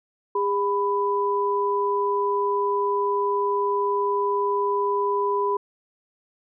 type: tone pair together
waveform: sine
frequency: 405.1 / 994 Hz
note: G#4 / B5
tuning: -43 / +11 cents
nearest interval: octave + major third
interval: 1554 cents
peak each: -23 dBFS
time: 0.35-5.57 s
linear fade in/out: 5 ms
effects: none